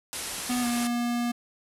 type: low-pass noise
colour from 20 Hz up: white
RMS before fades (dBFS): -35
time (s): 0.13-0.87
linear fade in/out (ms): 0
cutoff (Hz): 12000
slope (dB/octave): 96
type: tone with pitch glide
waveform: square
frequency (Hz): 246.9 to 239.3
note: B3 to A#3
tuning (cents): 0 to +46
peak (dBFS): -26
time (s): 0.49-1.32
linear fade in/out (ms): 10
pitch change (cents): -54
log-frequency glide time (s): 0.61-0.66
effects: none